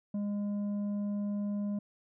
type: tone with tanh clipping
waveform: sine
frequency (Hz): 204.5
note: G#3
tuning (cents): -26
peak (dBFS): -32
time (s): 0.14-1.79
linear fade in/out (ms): 5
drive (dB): 6
effects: none